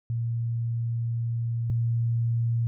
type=tone pair in turn; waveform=sine; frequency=116.54 / 116.54 Hz; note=A#2 / A#2; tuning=0 / 0 cents; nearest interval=unison; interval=0 cents; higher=neither; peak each=-25 / -22 dBFS; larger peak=second; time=0.1-1.7 / 1.7-2.67 s; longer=first; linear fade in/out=0 ms; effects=none